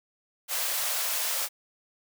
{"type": "high-pass noise", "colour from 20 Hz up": "white", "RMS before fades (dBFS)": -29, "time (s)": [0.48, 1.49], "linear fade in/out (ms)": 50, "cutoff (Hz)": 480, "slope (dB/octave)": 96, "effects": []}